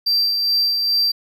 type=tone with tremolo; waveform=triangle; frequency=4699 Hz; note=D8; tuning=in tune; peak=-13 dBFS; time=0.06-1.12 s; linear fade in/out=10 ms; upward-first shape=sine; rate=2.4 Hz; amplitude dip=35%; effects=none